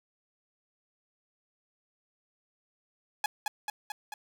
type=tone with echo; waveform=sawtooth; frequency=840 Hz; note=G#5; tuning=19 cents sharp; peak=-22 dBFS; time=3.24-3.26 s; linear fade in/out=2 ms; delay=220 ms; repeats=4; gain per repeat=-3 dB; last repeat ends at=4.14 s; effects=none